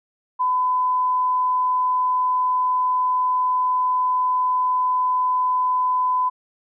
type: tone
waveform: sine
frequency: 1007 Hz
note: B5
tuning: 33 cents sharp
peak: -17 dBFS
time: 0.39-6.3 s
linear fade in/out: 20 ms
effects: none